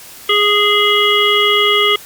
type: harmonic tone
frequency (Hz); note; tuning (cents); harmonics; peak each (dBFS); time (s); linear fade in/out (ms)
414.4; G#4; -4; 1 / 3 / 5 / 7 / 8; -16 / -16 / -16 / -16 / -16; 0.29-1.96; 5
effects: white hiss -36 dBFS RMS until 2.05 s + Opus 48 kbps